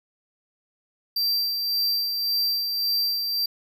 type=tone with tremolo; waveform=square; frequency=4701 Hz; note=D8; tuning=1 cent sharp; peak=-21 dBFS; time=1.16-3.46 s; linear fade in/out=5 ms; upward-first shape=sine; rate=1.8 Hz; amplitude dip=40%; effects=none